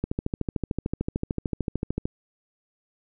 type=click train; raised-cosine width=3 ms; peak=-13 dBFS; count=28; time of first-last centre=0.04-2.055 s; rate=13.4 Hz; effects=none